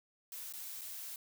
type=noise with dropouts; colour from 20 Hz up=blue; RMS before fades=-45 dBFS; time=0.32-1.16 s; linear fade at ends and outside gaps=1 ms; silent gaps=0.525-0.536 / 0.811-0.816 s; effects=none